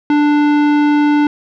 sine tone with tanh clipping, 294.7 Hz, D4, 6 cents sharp, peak -11 dBFS, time 0.1-1.27 s, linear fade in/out 2 ms, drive 17 dB, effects none

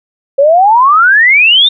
sine exponential sweep, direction up, 536 to 3700 Hz, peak -3 dBFS, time 0.38-1.69 s, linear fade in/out 10 ms, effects none

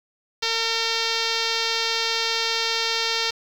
5% pulse tone with low-pass filter, 455 Hz, A#4, 42 cents flat, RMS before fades -24 dBFS, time 0.42-3.31 s, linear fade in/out 10 ms, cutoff 4900 Hz, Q 2, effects 7-bit

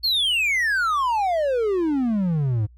triangle exponential sweep, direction down, 4437 to 100.7 Hz, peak -17 dBFS, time 0.03-2.67 s, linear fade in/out 20 ms, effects added 60 Hz sine -46 dBFS peak until 2.77 s

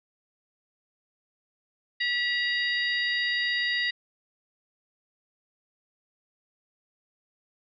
harmonic tone with a mistuned harmonic, 947 Hz, A#5, 27 cents sharp, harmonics 2 / 3 / 4 / 5, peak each -26 / -34 / -32 / -35 dBFS, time 2-3.91 s, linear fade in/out 10 ms, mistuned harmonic 2, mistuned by +48 cents, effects none

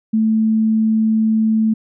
sine tone, 220 Hz, A3, in tune, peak -12 dBFS, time 0.13-1.74 s, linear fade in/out 10 ms, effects none

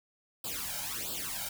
white noise with flanger, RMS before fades -37 dBFS, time 0.44-1.49 s, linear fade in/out 5 ms, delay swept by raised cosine 0.24 to 1.34 ms, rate 1.5 Hz, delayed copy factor +0.95, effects none

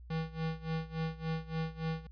square tone with tremolo, 161.1 Hz, E3, 39 cents flat, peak -32 dBFS, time 0.1-2.07 s, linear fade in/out 5 ms, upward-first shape sine, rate 3.5 Hz, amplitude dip 90%, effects added 60 Hz sine -48 dBFS peak until 2.11 s + resampled to 11025 Hz

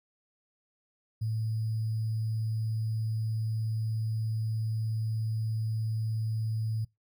sine tone with sample-and-hold, 110.4 Hz, A2, 6 cents sharp, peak -28 dBFS, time 1.21-6.85 s, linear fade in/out 10 ms, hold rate 4900 Hz, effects noise-tail reverb RT60 0.2 s tail -24 dB re dry

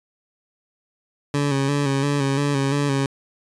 20% pulse tone with vibrato, 140.3 Hz, C#3, 21 cents sharp, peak -14 dBFS, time 1.34-3.06 s, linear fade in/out 2 ms, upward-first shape square, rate 2.9 Hz, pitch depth 40 cents each way, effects resampled to 22050 Hz

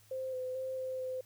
sine tone with pitch steps, 522 / 510 / 522 / 518 / 514 Hz, C5 / C5 / C5 / C5 / C5, -4 / -44 / -4 / -17 / -31 cents, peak -35 dBFS, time 0.11-1.21 s, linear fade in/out 5 ms, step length 220 ms, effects added 105 Hz sine -64 dBFS peak until 1.25 s + white hiss -64 dBFS RMS until 1.25 s

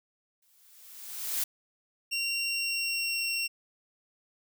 blue noise with exponential growth, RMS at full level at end -28 dBFS, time 0.42-1.44 s, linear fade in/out 5 ms, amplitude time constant 220 ms
25% pulse tone with pitch glide, 2754 to 2733 Hz, F7 to F7, -25 to -38 cents, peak -25 dBFS, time 2.11-3.48 s, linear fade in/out 20 ms, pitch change -13 cents, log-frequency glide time 2.47-3.24 s
effects none

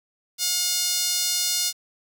sawtooth tone with high-pass filter, 716 Hz, F5, 43 cents sharp, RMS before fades -24 dBFS, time 0.38-1.73 s, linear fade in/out 50 ms, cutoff 4900 Hz, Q 1.6, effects 8-bit

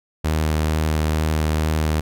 sawtooth tone with vibrato, 77.78 Hz, D#2, in tune, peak -14 dBFS, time 0.24-2.01 s, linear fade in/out 10 ms, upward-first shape triangle, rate 2.2 Hz, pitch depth 14 cents each way, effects none

